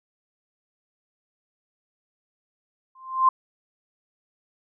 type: tone with exponential growth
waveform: sine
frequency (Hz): 1046.5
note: C6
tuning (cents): 0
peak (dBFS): -11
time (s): 2.95-3.29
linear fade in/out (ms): 5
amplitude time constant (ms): 73
effects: none